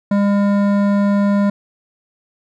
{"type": "tone with hard clipping", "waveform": "triangle", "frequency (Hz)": 201.8, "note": "G#3", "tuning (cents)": -49, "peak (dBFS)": -14, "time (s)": [0.11, 1.5], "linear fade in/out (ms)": 5, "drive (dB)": 17, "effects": []}